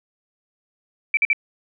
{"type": "tone bursts", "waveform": "sine", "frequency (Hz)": 2325, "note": "D7", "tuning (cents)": -18, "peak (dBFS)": -14, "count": 3, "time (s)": [1.14, 1.331], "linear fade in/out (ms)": 2, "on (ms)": 31, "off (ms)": 49, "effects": []}